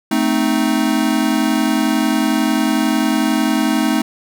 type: chord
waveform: square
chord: A diminished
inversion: none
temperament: equal with one note detuned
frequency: 220 / 260 / 311.1 Hz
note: A3 / C4 / Eb4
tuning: 0 / -11 / 0 cents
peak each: -19 dBFS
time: 0.11-4.02 s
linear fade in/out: 5 ms
effects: none